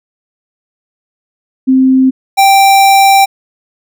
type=tone pair in turn; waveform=sine / square; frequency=261.6 / 783.9 Hz; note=C4 / G5; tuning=0 / 0 cents; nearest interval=octave + perfect fifth; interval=1900 cents; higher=second; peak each=-4 dBFS; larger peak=neither; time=1.67-2.11 / 2.37-3.26 s; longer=second; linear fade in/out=20 ms; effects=none